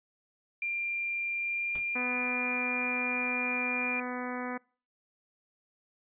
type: tone with pitch glide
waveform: sine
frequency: 2384 to 2401 Hz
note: D7 to D7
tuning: +25 to +38 cents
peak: -30 dBFS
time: 0.62-4 s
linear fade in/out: 2 ms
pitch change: +13 cents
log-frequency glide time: 1.35-1.95 s
type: noise with exponential decay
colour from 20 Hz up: pink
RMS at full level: -41 dBFS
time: 1.75-1.89 s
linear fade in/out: 2 ms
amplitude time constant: 30 ms
type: harmonic tone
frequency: 249 Hz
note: B3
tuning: 14 cents sharp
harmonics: 1 / 2 / 3 / 4 / 5 / 6 / 7 / 8 / 9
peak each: -37 / -40 / -42 / -43 / -44 / -45 / -45 / -46 / -47 dBFS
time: 1.95-4.58 s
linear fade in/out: 10 ms
effects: noise-tail reverb RT60 0.4 s tail -25 dB re dry + resampled to 8000 Hz